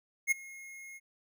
square tone with ADSR envelope, 2154 Hz, C7, 50 cents sharp, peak -23 dBFS, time 0.27-1 s, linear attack 44 ms, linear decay 14 ms, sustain -23 dB, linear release 36 ms, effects none

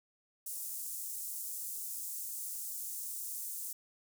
pink high-pass noise, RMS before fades -41 dBFS, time 0.46-3.73 s, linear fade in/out 5 ms, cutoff 7700 Hz, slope 24 dB/octave, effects none

